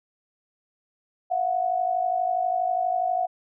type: tone pair together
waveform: sine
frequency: 679.7 / 732 Hz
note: F5 / F#5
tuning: -47 / -19 cents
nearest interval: minor second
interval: 128 cents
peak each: -27 / -23 dBFS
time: 1.3-3.27 s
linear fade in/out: 20 ms
effects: none